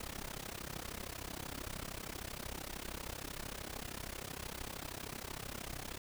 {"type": "noise with amplitude modulation", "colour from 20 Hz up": "pink", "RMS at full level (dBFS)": -41, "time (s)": [0, 5.98], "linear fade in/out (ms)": 5, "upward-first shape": "sine", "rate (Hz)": 33, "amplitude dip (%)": 90, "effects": []}